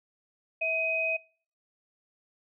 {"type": "tone pair together", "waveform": "sine", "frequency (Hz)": [651, 2515], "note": ["E5", "D#7"], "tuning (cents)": [-22, 18], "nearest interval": "octave + major seventh", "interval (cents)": 2340, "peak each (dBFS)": [-32, -27], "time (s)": [0.61, 1.17], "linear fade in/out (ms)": 10, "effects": ["noise-tail reverb RT60 0.5 s tail -26 dB re dry"]}